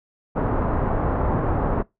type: low-pass noise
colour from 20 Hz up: pink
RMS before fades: -22 dBFS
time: 0.35-1.83 s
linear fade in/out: 20 ms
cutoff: 1200 Hz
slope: 24 dB/octave
effects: noise-tail reverb RT60 0.2 s tail -23 dB re dry